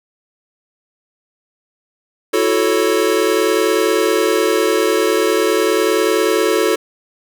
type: chord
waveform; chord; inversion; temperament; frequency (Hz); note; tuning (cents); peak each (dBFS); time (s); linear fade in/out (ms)
square; F# minor seventh; third; equal; 329.6 / 370 / 440 / 554.4; E4 / F#4 / A4 / C#5; 0 / 0 / 0 / 0; -21 / -19 / -17 / -22; 2.33-6.76; 10
effects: none